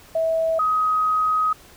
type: tone pair in turn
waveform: sine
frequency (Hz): 650 / 1260.1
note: E5 / D#6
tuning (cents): -24 / +22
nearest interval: major seventh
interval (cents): 1146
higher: second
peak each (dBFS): -18 / -17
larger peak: second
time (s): 0.15-0.59 / 0.59-1.53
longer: second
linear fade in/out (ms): 5
effects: pink hiss -48 dBFS RMS until 1.76 s